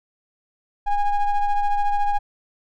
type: ring-modulated tone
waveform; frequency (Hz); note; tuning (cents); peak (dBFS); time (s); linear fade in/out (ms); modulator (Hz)
triangle; 411.9; G#4; -14; -12; 0.86-2.19; 20; 405
effects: none